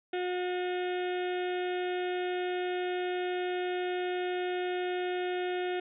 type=harmonic tone; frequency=361.2 Hz; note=F#4; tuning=42 cents flat; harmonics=1 / 2 / 4 / 5 / 6 / 7 / 8 / 9 / 10; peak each=-31 / -37 / -43 / -45 / -47 / -48 / -49 / -50 / -51 dBFS; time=0.13-5.8 s; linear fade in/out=5 ms; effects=none

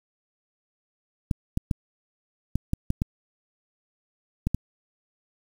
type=clicks; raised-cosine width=5 ms; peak=-11 dBFS; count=9; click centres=1.312 / 1.574 / 1.712 / 2.556 / 2.734 / 2.904 / 3.019 / 4.47 / 4.546 s; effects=7-bit

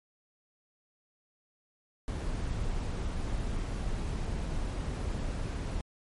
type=noise; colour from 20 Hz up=brown; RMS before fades=-33 dBFS; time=2.08-5.81 s; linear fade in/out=0 ms; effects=MP3 48 kbps

